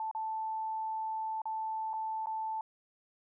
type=tone with dropouts; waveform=sine; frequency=880 Hz; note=A5; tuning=in tune; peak=-33 dBFS; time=0-2.61 s; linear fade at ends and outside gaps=2 ms; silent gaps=0.113-0.149 / 1.418-1.455 / 1.933-1.937 / 2.259-2.269 s; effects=none